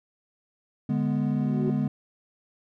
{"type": "chord", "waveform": "triangle", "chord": "G# diminished", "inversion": "second", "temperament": "equal", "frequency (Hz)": [146.83, 207.7, 246.9], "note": ["D3", "G#3", "B3"], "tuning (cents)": [0, 0, 0], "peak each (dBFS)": -25, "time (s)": [0.89, 1.88], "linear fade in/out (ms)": 5}
{"type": "tone with exponential growth", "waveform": "sine", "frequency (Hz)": 372.8, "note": "F#4", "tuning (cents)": 13, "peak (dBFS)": -24, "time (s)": [1.25, 1.7], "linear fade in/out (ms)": 2, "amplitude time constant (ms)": 97}
{"effects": ["tanh soft clip ceiling -13 dBFS"]}